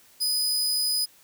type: tone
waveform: sawtooth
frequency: 4986 Hz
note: D#8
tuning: 3 cents sharp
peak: -20 dBFS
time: 0.2-1.06 s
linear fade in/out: 20 ms
effects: white hiss -56 dBFS RMS until 1.23 s